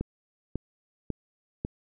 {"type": "click train", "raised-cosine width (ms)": 3, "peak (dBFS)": -17, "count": 4, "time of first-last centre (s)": [0.01, 1.649], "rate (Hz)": 1.83, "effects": []}